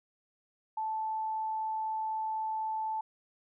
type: tone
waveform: sine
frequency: 876 Hz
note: A5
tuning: 8 cents flat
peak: -31 dBFS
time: 0.77-3.01 s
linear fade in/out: 5 ms
effects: none